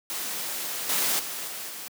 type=noise with level steps; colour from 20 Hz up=white; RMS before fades=-32 / -25 / -34 / -36 / -38 dBFS; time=0.1-1.88 s; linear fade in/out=0 ms; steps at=0.89 / 1.19 / 1.47 / 1.69 s; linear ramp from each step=5 ms; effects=high-pass 200 Hz 12 dB/octave